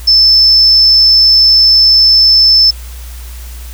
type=tone; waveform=sine; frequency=5274 Hz; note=E8; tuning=in tune; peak=-3 dBFS; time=0.07-2.71 s; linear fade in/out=10 ms; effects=added 60 Hz sine -24 dBFS peak until 3.73 s + white hiss -35 dBFS RMS until 3.73 s